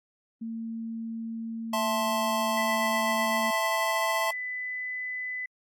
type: tone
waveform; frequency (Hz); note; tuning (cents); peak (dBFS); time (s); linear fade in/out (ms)
sine; 226.8; A#3; -47; -32; 0.41-3.51; 10
type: chord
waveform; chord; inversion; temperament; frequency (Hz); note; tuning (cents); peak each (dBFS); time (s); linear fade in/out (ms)
square; A minor; second; just; 660 / 880 / 1056; E5 / A5 / C6; +2 / 0 / +16; -31; 1.73-4.31; 5
type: tone with pitch glide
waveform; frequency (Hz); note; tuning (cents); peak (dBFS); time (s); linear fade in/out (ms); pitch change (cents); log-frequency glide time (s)
sine; 1988 to 2004; B6 to B6; +11 to +25; -31; 2.57-5.46; 5; +14; 3.33-4.94
effects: AAC 64 kbps